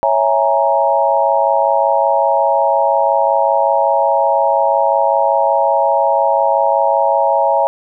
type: chord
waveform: sine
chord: A# half-diminished seventh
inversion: first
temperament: equal with one note detuned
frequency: 554.4 / 659.3 / 830.6 / 936.1 Hz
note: C#5 / E5 / G#5 / A#5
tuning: 0 / 0 / 0 / +7 cents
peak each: -16 dBFS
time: 0.03-7.67 s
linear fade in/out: 0 ms
effects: none